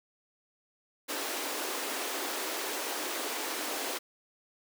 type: high-pass noise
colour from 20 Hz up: pink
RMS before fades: -35 dBFS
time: 1.08-3.99 s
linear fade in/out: 20 ms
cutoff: 280 Hz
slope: 48 dB/octave
effects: none